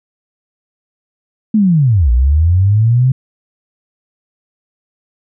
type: linear two-way sweep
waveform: sine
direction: down then up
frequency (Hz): 223.8 to 57 to 133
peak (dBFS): -7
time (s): 1.54-3.12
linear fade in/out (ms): 5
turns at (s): 2.11
effects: none